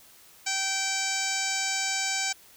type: harmonic tone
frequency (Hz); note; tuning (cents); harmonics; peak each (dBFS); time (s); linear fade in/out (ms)
775; G5; -20; 1 / 2 / 3 / 4 / 5 / 6 / 7 / 8 / 9 / 10; -36 / -35 / -33 / -39 / -39 / -36 / -36 / -36 / -33 / -36; 0.46-2.33; 10
effects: white hiss -54 dBFS RMS until 2.56 s